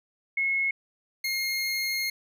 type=tone pair in turn; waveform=sine / 25% pulse; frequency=2176 / 2139 Hz; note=C#7 / C7; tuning=-33 / +38 cents; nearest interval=unison; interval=29 cents; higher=first; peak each=-23 dBFS; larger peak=neither; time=0.37-0.71 / 1.24-2.1 s; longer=second; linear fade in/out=5 ms; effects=none